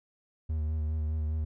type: tone with vibrato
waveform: triangle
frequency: 77.5 Hz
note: D#2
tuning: 6 cents flat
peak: -26 dBFS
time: 0.49-1.45 s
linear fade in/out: 10 ms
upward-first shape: sine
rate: 4.9 Hz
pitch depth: 32 cents each way
effects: none